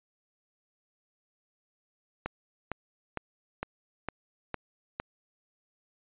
click train, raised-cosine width 0.5 ms, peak -17 dBFS, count 7, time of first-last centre 2.26-5 s, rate 2.19 Hz, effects resampled to 8000 Hz

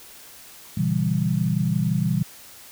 sine chord, A# diminished seventh, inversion none, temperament equal with one note detuned, 118.58 / 138.59 / 164.81 / 196 Hz, A#2 / C#3 / E3 / G3, +30 / 0 / 0 / 0 cents, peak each -26 / -27 / -23 / -25 dBFS, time 0.77-2.23 s, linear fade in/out 5 ms, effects white hiss -45 dBFS RMS until 2.71 s

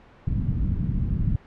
white low-pass noise, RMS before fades -24 dBFS, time 0.27-1.36 s, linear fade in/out 2 ms, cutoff 170 Hz, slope 24 dB/octave, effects pink hiss -51 dBFS RMS until 1.46 s + low-pass 2000 Hz 12 dB/octave

